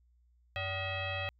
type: tone with frequency modulation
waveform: sine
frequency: 1244.5 Hz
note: D#6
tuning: in tune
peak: -33 dBFS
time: 0.56-1.29 s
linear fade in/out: 0 ms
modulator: 669 Hz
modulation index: 2.9
effects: added 60 Hz sine -64 dBFS peak until 1.39 s